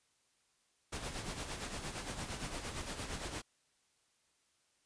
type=noise with tremolo; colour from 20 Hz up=pink; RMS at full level=-40 dBFS; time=0.92-3.42 s; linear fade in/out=10 ms; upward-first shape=sine; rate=8.7 Hz; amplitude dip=55%; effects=white hiss -75 dBFS RMS until 4.85 s + resampled to 22050 Hz